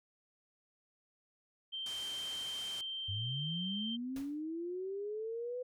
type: tone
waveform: sine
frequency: 3136 Hz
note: G7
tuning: in tune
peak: -38 dBFS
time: 1.72-3.97 s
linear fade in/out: 20 ms
type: low-pass noise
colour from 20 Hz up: white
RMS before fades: -50 dBFS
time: 1.86-2.81 s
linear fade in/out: 2 ms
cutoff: 9600 Hz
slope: 24 dB/octave
type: linear sweep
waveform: sine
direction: up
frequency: 92.5 to 505 Hz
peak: -37 dBFS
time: 3.08-5.63 s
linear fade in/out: 10 ms
type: noise with exponential decay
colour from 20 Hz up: pink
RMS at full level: -48 dBFS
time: 4.16-4.42 s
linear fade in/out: 2 ms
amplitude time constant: 56 ms
effects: none